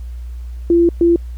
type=tone bursts at uneven times; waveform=sine; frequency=341 Hz; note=F4; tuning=41 cents flat; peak=-8 dBFS; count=2; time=0.7-0.89 / 1.01-1.16 s; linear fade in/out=2 ms; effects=added 60 Hz sine -25 dBFS peak until 1.37 s + pink hiss -53 dBFS RMS until 1.37 s